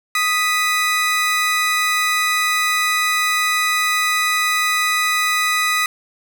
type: tone pair together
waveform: 30% pulse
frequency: 1245.4 / 1975.5 Hz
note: D#6 / B6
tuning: +1 / 0 cents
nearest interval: minor sixth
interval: 799 cents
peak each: -16 dBFS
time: 0.15-5.86 s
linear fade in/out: 2 ms
effects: none